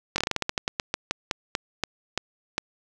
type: slowing click train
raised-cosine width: 0.2 ms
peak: -7 dBFS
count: 19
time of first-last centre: 0.16-2.581 s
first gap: 21 ms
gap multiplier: 1.19
effects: none